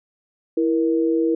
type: tone pair together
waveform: sine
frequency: 329.6 / 471.4 Hz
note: E4 / A#4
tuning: 0 / +19 cents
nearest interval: tritone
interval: 619 cents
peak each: -18 / -21 dBFS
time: 0.57-1.35 s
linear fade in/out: 5 ms
effects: none